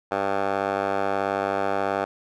10% pulse tone with band-pass filter, 98.5 Hz, G2, 9 cents sharp, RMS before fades -25 dBFS, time 0.11-2.05 s, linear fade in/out 10 ms, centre 890 Hz, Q 2.7, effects none

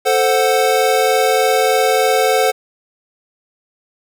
square chord, F# diminished, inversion first, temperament equal, 440 / 523.3 / 740 Hz, A4 / C5 / F#5, 0 / 0 / 0 cents, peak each -17 dBFS, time 0.05-2.52 s, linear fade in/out 20 ms, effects none

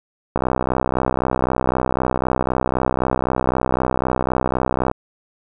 click train, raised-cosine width 1 ms, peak -4 dBFS, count 292, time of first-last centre 0.36-4.914 s, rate 63.9 Hz, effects none

